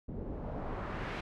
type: noise with low-pass filter sweep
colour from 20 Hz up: pink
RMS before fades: -39 dBFS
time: 0.08-1.21 s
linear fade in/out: 10 ms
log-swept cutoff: 320 to 2600 Hz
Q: 1.1
effects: none